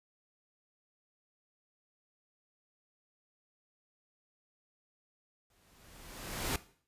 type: noise with exponential growth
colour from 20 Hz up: pink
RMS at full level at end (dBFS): -32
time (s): 5.5-6.56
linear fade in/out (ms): 2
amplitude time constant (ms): 230
effects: noise-tail reverb RT60 0.5 s tail -17 dB re dry + resampled to 32000 Hz